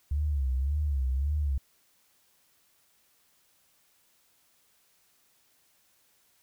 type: tone with vibrato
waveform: sine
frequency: 69.5 Hz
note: C#2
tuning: 5 cents sharp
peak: -25 dBFS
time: 0.11-1.58 s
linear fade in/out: 5 ms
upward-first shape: sine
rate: 1.8 Hz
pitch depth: 140 cents each way
effects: white hiss -67 dBFS RMS until 6.42 s